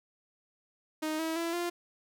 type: tone with pitch steps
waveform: sawtooth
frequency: 311.1 / 322.8 / 335 / 347.6 Hz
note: D#4 / E4 / E4 / F4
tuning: 0 / -36 / +28 / -8 cents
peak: -27 dBFS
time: 1.02-1.7 s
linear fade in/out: 10 ms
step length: 170 ms
effects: none